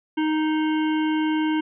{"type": "harmonic tone", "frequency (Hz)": 311.1, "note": "D#4", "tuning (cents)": 0, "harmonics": [1, 3, 5, 7, 9, 10], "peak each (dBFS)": [-20, -30, -34, -37, -39, -40], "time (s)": [0.17, 1.61], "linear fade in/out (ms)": 10, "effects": []}